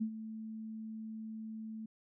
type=tone with ADSR envelope; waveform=sine; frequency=220 Hz; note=A3; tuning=in tune; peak=-30 dBFS; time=0-1.86 s; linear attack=19 ms; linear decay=80 ms; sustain=-11 dB; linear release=6 ms; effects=none